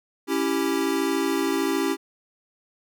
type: chord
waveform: square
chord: C# diminished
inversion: none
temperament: equal with one note detuned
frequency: 277.2 / 330.6 / 392 Hz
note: C#4 / E4 / G4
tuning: 0 / +5 / 0 cents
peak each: -27 dBFS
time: 0.27-1.97 s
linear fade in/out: 50 ms
effects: none